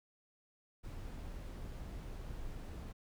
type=noise; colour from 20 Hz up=brown; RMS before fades=-45 dBFS; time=0.83-2.93 s; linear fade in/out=20 ms; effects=none